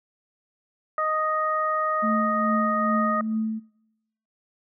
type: harmonic tone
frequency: 622.3 Hz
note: D#5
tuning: in tune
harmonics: 1 / 2 / 3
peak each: -28 / -23 / -34 dBFS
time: 0.98-3.21 s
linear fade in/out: 2 ms
type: tone with tremolo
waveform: sine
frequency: 220 Hz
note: A3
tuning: in tune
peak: -22 dBFS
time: 2.02-3.6 s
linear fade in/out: 20 ms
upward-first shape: triangle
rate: 2.4 Hz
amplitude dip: 60%
effects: noise-tail reverb RT60 0.9 s tail -25 dB re dry